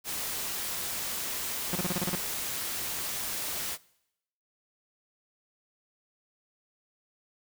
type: noise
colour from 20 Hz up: white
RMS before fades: -34 dBFS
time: 0.04-3.78 s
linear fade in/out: 50 ms
type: tone bursts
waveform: sawtooth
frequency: 179.4 Hz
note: F3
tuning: 47 cents sharp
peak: -24 dBFS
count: 8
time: 1.73-2.152 s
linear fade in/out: 0 ms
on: 23 ms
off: 34 ms
effects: noise-tail reverb RT60 0.8 s tail -22 dB re dry